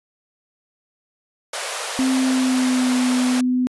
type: high-pass noise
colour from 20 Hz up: pink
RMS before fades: -27 dBFS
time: 1.53-3.41 s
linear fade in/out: 5 ms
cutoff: 470 Hz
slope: 48 dB/octave
type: tone with pitch glide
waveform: sine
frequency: 261.3 to 251.7 Hz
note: C4 to B3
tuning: -2 to +33 cents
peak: -16 dBFS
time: 1.99-3.67 s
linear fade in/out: 0 ms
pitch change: -65 cents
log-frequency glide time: 2.15-2.97 s
effects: resampled to 24000 Hz